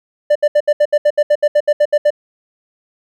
triangle tone bursts, 592 Hz, D5, 14 cents sharp, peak -6 dBFS, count 15, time 0.3-2.105 s, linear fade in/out 10 ms, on 55 ms, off 70 ms, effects none

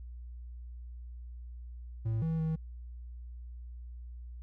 triangle tone with pitch steps, 111.8 / 161.8 / 159.5 Hz, A2 / E3 / D#3, +28 / -32 / +43 cents, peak -27 dBFS, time 2.05-2.56 s, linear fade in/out 10 ms, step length 170 ms, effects added 60 Hz sine -42 dBFS peak until 4.42 s

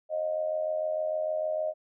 sine tone with amplitude modulation, 622.3 Hz, D#5, in tune, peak -24 dBFS, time 0.09-1.74 s, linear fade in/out 50 ms, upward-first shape sine, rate 86.6 Hz, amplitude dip 65%, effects none

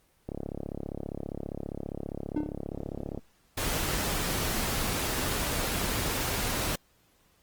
click train, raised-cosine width 2 ms, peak -21 dBFS, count 102, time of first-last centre 0.29-3.176 s, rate 35 Hz
triangle tone with exponential decay, 300.7 Hz, D4, 41 cents sharp, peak -21 dBFS, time 2.36-2.61 s, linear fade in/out 5 ms, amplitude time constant 53 ms
pink noise, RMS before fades -30 dBFS, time 3.57-6.76 s, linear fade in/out 10 ms
effects pink hiss -66 dBFS RMS until 7.42 s + Opus 24 kbps

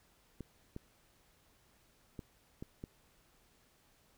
clicks, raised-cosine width 3 ms, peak -30 dBFS, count 5, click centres 0.407 / 0.764 / 2.192 / 2.625 / 2.839 s, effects pink hiss -69 dBFS RMS until 4.17 s

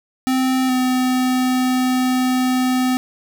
square tone pair in turn, 259.5 / 254.9 Hz, C4 / C4, -14 / -45 cents, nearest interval unison, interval 31 cents, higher first, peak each -16 dBFS, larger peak neither, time 0.27-0.69 / 0.69-2.97 s, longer second, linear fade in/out 0 ms, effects none

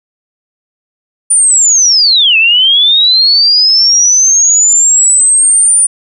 sine linear two-way sweep, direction down then up, 9397 to 2569 to 9397 Hz, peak -4 dBFS, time 1.3-5.87 s, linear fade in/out 10 ms, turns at 2.37 s, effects none

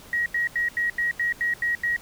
sine tone bursts, 1899 Hz, A#6, 32 cents sharp, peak -21 dBFS, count 9, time 0.13-1.964 s, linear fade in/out 2 ms, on 130 ms, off 83 ms, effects pink hiss -47 dBFS RMS until 2.01 s

